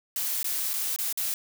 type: noise with dropouts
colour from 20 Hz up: blue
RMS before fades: -29 dBFS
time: 0.16-1.34 s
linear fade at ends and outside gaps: 1 ms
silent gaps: 0.43-0.443 / 0.733-0.738 / 0.962-0.987 / 1.127-1.174 s
effects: none